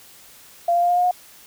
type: tone with pitch steps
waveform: sine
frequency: 689 / 695.4 / 701.9 / 708.4 / 714.9 / 721.6 Hz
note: F5 / F5 / F5 / F5 / F5 / F#5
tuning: -24 / -8 / +9 / +24 / +40 / -44 cents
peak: -15 dBFS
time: 0.68-1.112 s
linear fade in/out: 5 ms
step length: 72 ms
effects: white hiss -47 dBFS RMS until 1.46 s